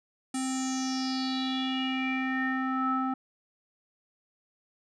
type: tone with low-pass filter sweep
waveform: square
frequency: 261.6 Hz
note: C4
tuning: in tune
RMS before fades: -30 dBFS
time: 0.34-3.14 s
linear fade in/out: 5 ms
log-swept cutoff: 8600 to 1100 Hz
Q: 6.8
effects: none